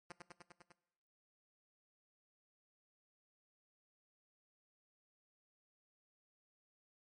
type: tone with echo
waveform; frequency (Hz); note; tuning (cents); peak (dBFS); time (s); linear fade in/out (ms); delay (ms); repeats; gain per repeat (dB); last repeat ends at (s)
5% pulse; 174.9; F3; +3; -36; 0.1-0.12; 2; 100; 6; -2; 0.72
effects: noise-tail reverb RT60 1.0 s tail -20 dB re dry + MP3 48 kbps